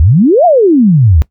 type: exponential two-way sweep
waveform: sine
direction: up then down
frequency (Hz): 68.6 to 736 to 68.6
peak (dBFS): -3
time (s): 0-1.22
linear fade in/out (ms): 0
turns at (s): 0.45
effects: noise-tail reverb RT60 0.1 s tail -20 dB re dry